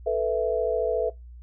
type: chord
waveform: sine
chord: A suspended second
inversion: none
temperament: equal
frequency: 440 / 493.9 / 659.3 Hz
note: A4 / B4 / E5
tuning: 0 / 0 / 0 cents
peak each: -26 dBFS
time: 0.06-1.1 s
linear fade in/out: 10 ms
effects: noise-tail reverb RT60 0.2 s tail -22 dB re dry + added 60 Hz sine -41 dBFS peak until 1.42 s

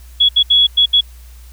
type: tone bursts at uneven times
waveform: sine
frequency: 3365 Hz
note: G#7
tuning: 22 cents sharp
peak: -7 dBFS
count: 5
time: 0.2-0.29 / 0.36-0.43 / 0.5-0.67 / 0.77-0.86 / 0.93-1.01 s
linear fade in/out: 10 ms
effects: added 60 Hz sine -35 dBFS peak until 1.52 s + white hiss -48 dBFS RMS until 1.52 s

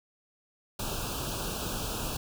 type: band-stop noise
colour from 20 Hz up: pink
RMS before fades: -34 dBFS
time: 0.79-2.17 s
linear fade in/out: 5 ms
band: 1600 to 2500 Hz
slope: 96 dB/octave
effects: none

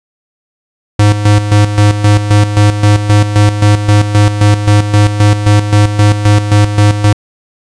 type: tone with tremolo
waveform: square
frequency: 103.83 Hz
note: G#2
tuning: in tune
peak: -4 dBFS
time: 0.99-7.13 s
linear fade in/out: 5 ms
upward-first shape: square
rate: 3.8 Hz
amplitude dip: 65%
effects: resampled to 22050 Hz

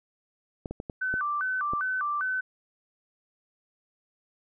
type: clicks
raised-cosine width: 2 ms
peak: -21 dBFS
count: 6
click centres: 0.658 / 0.71 / 0.801 / 0.898 / 1.14 / 1.735 s
type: tone with vibrato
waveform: sine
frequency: 1335 Hz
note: E6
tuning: 22 cents sharp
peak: -26 dBFS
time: 1.01-2.41 s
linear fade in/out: 10 ms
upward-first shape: square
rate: 2.5 Hz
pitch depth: 220 cents each way
effects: none

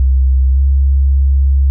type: tone with pitch glide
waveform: sine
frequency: 65.6 to 68.03 Hz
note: C2 to C#2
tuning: +5 to -32 cents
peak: -7 dBFS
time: 0-1.7 s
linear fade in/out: 0 ms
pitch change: +63 cents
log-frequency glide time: 0.53-0.59 s
effects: none

